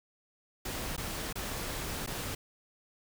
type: noise with dropouts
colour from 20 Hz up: pink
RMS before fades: -37 dBFS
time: 0.65-2.35 s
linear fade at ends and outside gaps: 5 ms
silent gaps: 0.965-0.977 / 1.328-1.355 / 2.064-2.073 s
effects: none